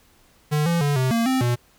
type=tone with pitch steps; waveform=square; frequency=150.2 / 169.8 / 144.4 / 129.6 / 230.4 / 260.8 / 121.1 Hz; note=D3 / F3 / D3 / C3 / A#3 / C4 / B2; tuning=+39 / -48 / -29 / -16 / -20 / -5 / -34 cents; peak=-19 dBFS; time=0.51-1.56 s; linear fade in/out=20 ms; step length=150 ms; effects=pink hiss -57 dBFS RMS until 1.78 s